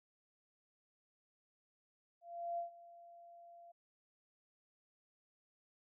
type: tone with ADSR envelope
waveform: sine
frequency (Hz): 687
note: F5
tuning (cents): -29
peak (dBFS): -36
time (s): 2.21-3.72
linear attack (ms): 370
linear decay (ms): 120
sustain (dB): -19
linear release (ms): 10
effects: none